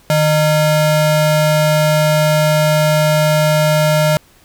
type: ring-modulated tone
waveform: square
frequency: 383 Hz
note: G4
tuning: 40 cents flat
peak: -8 dBFS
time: 0.1-4.17 s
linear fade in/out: 0 ms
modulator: 229 Hz
effects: pink hiss -49 dBFS RMS until 4.44 s